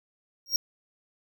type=tone with exponential growth; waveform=square; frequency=5588 Hz; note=F8; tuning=in tune; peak=-18 dBFS; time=0.46-0.56 s; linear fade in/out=1 ms; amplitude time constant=21 ms; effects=none